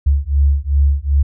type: beating tone pair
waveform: sine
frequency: 69.3 / 71.9 Hz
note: C#2 / D2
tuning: 0 / -36 cents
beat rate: 2.6 Hz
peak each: -14 dBFS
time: 0.06-1.23 s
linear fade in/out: 10 ms
effects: none